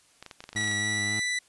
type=clicks; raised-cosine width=0.2 ms; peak=-24 dBFS; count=12; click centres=0.226 / 0.263 / 0.312 / 0.405 / 0.44 / 0.491 / 0.53 / 0.576 / 0.612 / 0.642 / 0.677 / 0.715 s
type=tone with vibrato; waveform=20% pulse; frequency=104.3 Hz; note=G#2; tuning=8 cents sharp; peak=-29 dBFS; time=0.55-1.2 s; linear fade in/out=5 ms; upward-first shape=triangle; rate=3.6 Hz; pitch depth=43 cents each way
type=tone with pitch glide; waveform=sawtooth; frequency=1941 to 1980.6 Hz; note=B6 to B6; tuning=-31 to +4 cents; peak=-23 dBFS; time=0.56-1.39 s; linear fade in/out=5 ms; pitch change=+35 cents; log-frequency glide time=0.76-1.17 s
effects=white hiss -61 dBFS RMS until 1.48 s + resampled to 24000 Hz